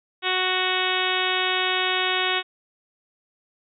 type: harmonic tone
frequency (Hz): 370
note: F#4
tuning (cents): 0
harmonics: 1 / 2 / 3 / 4 / 5 / 6 / 7 / 8 / 9 / 10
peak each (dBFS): -30 / -30 / -30 / -30 / -30 / -30 / -30 / -30 / -30 / -30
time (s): 0.22-2.43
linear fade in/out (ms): 50
effects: none